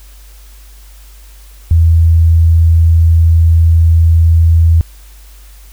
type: tone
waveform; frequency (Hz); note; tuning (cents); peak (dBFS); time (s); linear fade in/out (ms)
sine; 82.41; E2; 0; -4; 1.71-4.81; 0
effects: added 50 Hz sine -34 dBFS peak until 5.72 s + white hiss -44 dBFS RMS until 5.72 s